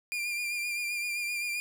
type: tone with vibrato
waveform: 40% pulse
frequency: 2400 Hz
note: D7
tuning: 37 cents sharp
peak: -30 dBFS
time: 0.12-1.6 s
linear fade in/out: 0 ms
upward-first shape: triangle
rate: 7.7 Hz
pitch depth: 38 cents each way
effects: none